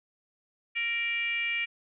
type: tone with frequency modulation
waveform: sine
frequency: 2349 Hz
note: D7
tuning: in tune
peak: -27 dBFS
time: 0.75-1.66 s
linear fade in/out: 20 ms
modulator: 483 Hz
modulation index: 0.85
effects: none